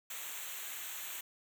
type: noise with comb filter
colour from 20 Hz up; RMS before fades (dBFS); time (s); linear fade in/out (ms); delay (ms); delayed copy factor
white; -43; 0.1-1.21; 5; 0.2; -0.85
effects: none

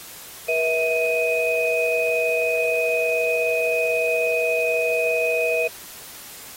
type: tone cluster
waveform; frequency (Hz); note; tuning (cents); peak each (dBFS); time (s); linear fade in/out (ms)
sine; 480.8 / 648 / 2504; B4 / E5 / D#7; -46 / -30 / +10; -23; 0.48-5.68; 10
effects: white hiss -40 dBFS RMS until 6.56 s + AAC 48 kbps

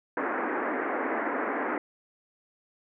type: band-pass noise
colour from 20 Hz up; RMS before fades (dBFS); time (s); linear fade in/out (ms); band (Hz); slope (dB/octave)
pink; -30; 0.17-1.78; 2; 250 to 2000; 48
effects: none

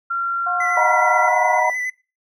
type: tone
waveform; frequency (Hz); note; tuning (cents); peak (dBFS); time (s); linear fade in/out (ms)
sine; 1374; F6; -29; -19; 0.1-1.29; 10
type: harmonic tone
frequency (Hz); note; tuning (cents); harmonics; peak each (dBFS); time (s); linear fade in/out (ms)
358.3; F4; +44; 2 / 3 / 4; -24 / -30 / -31; 0.46-1.6; 10
type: tone with vibrato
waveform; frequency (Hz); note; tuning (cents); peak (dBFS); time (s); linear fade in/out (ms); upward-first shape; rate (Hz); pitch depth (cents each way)
triangle; 2000; B6; +21; -20; 0.6-1.9; 5; square; 9.6; 18
type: chord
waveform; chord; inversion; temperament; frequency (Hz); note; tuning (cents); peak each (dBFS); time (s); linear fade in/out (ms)
sine; B major seventh; first; equal with one note detuned; 622.3 / 740 / 932.3 / 967.4; D#5 / F#5 / A#5 / B5; 0 / 0 / 0 / -36; -22 / -20 / -24 / -19; 0.77-1.7; 2
effects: noise-tail reverb RT60 0.3 s tail -20 dB re dry

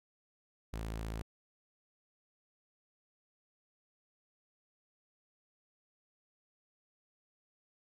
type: tone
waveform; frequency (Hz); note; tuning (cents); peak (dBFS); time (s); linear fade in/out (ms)
sawtooth; 55; A1; 0; -34; 0.73-1.22; 5
effects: AAC 64 kbps

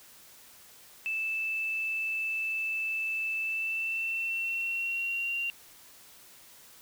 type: tone with pitch glide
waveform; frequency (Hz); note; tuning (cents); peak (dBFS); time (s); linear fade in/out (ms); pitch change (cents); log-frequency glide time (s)
sine; 2637 to 2767; E7 to F7; 0 to -17; -29; 1.06-5.5; 0; +83; 3.41-5.37
effects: white hiss -54 dBFS RMS until 6.81 s

